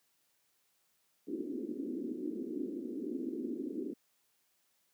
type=band-pass noise; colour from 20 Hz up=pink; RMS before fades=-39 dBFS; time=1.27-3.94 s; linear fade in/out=10 ms; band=240 to 380 Hz; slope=48 dB/octave; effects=white hiss -75 dBFS RMS until 4.93 s + high-pass 100 Hz 12 dB/octave